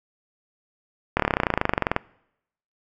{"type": "slowing click train", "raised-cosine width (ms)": 0.5, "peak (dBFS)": -4, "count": 23, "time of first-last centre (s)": [1.17, 1.964], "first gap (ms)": 26, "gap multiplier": 1.03, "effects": ["noise-tail reverb RT60 0.8 s tail -24 dB re dry"]}